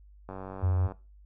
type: click train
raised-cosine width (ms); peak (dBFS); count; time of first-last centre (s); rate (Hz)
1; -26; 61; 0.29-0.92; 95.2
type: tone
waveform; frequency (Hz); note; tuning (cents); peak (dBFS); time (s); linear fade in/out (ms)
sine; 89; F2; +33; -23; 0.62-0.88; 20
effects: noise-tail reverb RT60 0.3 s tail -19 dB re dry + added 50 Hz sine -51 dBFS peak until 1.25 s